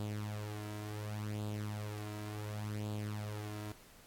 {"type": "tone with flanger", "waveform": "sawtooth", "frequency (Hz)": 105.4, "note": "G#2", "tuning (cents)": 26, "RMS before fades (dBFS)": -41, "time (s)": [0, 3.72], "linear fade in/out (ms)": 0, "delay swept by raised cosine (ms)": [0.25, 3.05], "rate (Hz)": 0.69, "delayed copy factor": 0.65, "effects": ["pink hiss -60 dBFS RMS until 4.06 s", "AAC 64 kbps"]}